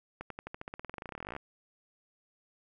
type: accelerating click train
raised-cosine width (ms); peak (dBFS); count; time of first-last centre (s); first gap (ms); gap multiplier
0.5; -25; 29; 0.21-1.364; 93; 0.93
effects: none